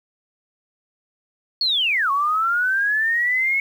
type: linear two-way sweep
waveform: sine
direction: down then up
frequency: 4435 to 1090 to 2202 Hz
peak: -17 dBFS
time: 1.61-3.6 s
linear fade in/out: 2 ms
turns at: 2.11 s
effects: 8-bit